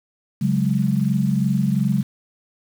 sine chord, C# suspended fourth, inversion none, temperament equal, 138.59 / 185 / 207.7 Hz, C#3 / F#3 / G#3, 0 / 0 / 0 cents, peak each -21 dBFS, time 0.41-2.03 s, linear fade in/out 10 ms, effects 7-bit

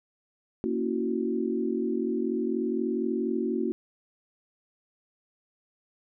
sine chord, F# dominant seventh, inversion first, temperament equal, 233.1 / 277.2 / 329.6 / 370 Hz, A#3 / C#4 / E4 / F#4, 0 / 0 / 0 / 0 cents, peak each -30 / -33 / -32 / -30 dBFS, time 0.64-3.72 s, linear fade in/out 0 ms, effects none

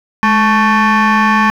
sine tone with frequency modulation, 449.2 Hz, A4, 36 cents sharp, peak -5 dBFS, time 0.23-1.5 s, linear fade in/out 0 ms, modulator 661 Hz, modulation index 2.3, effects tanh soft clip ceiling -7 dBFS + 7-bit

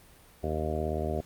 harmonic tone, 77.78 Hz, D#2, in tune, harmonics 1 / 2 / 3 / 4 / 5 / 6 / 7 / 8 / 9, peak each -33 / -38 / -38 / -41 / -35 / -39 / -41 / -36 / -38 dBFS, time 0.43-1.21 s, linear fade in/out 10 ms, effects pink hiss -56 dBFS RMS until 1.25 s + Opus 32 kbps

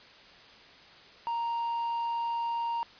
triangle tone, 932.3 Hz, A#5, in tune, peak -27 dBFS, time 1.27-2.83 s, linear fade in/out 0 ms, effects white hiss -53 dBFS RMS until 2.99 s + resampled to 11025 Hz

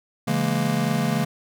square chord, A# half-diminished seventh, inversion first, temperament just, 139.85 / 167.82 / 209.8 / 233.1 Hz, C#3 / E3 / G#3 / A#3, +16 / +31 / +18 / 0 cents, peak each -27 dBFS, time 0.27-1.25 s, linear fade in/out 10 ms, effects none

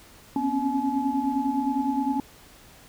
sine tone cluster, 244.5 / 267.3 / 277.1 / 853 Hz, B3 / C4 / C#4 / G#5, -17 / +37 / -1 / +46 cents, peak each -31 / -28 / -27 / -28 dBFS, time 0.36-2.2 s, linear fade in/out 2 ms, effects pink hiss -51 dBFS RMS until 2.88 s

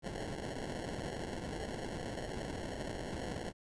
white noise with sample-and-hold, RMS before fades -41 dBFS, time 0.02-3.53 s, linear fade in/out 50 ms, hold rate 1225 Hz, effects resampled to 22050 Hz

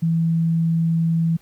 sine tone, 164.81 Hz, E3, in tune, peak -16 dBFS, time 0.02-1.37 s, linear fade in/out 10 ms, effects pink hiss -56 dBFS RMS until 1.41 s

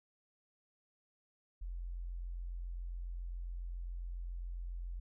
sine tone, 43.65 Hz, F1, in tune, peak -39 dBFS, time 1.61-5 s, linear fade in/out 10 ms, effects none

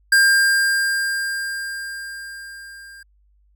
square tone with level ramp, 1600 Hz, G6, 35 cents sharp, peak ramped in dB -11 to -40 dBFS, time 0.12-3.03 s, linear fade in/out 5 ms, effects added 50 Hz sine -55 dBFS peak until 3.55 s

